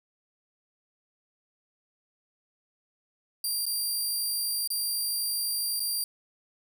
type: tone with dropouts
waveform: 15% pulse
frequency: 4738 Hz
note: D8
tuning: 14 cents sharp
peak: -21 dBFS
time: 3.44-6.04 s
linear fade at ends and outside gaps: 2 ms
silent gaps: 3.655-3.664 / 4.675-4.703 / 5.796-5.802 s
effects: none